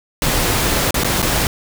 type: noise with dropouts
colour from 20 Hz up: pink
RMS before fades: -17 dBFS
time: 0.22-1.47 s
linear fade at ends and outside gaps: 1 ms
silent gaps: 0.908-0.943 / 1.036-1.045 / 1.219-1.226 s
effects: none